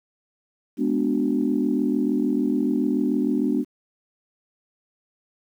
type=chord; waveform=sine; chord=G# half-diminished seventh; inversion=none; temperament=equal; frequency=207.7 / 246.9 / 293.7 / 370 Hz; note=G#3 / B3 / D4 / F#4; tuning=0 / 0 / 0 / 0 cents; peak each=-26 / -23 / -23 / -29 dBFS; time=0.77-3.65 s; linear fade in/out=50 ms; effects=tanh soft clip ceiling -9 dBFS + 9-bit